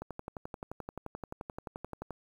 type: click train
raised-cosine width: 1 ms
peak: -25 dBFS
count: 25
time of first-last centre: 0.02-2.107 s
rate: 11.5 Hz
effects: 9-bit